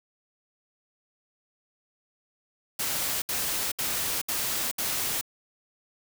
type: noise bursts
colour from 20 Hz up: white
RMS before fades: -29 dBFS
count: 5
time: 2.79-5.212 s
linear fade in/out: 5 ms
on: 430 ms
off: 68 ms
effects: none